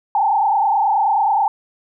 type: tone with frequency modulation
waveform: sine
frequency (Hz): 840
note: G#5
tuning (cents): +19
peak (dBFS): -13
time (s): 0.15-1.48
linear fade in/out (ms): 2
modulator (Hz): 29.4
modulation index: 2
effects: none